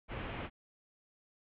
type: low-pass noise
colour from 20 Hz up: pink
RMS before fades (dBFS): -41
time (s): 0.08-0.5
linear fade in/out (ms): 50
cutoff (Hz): 3100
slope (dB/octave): 48
effects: none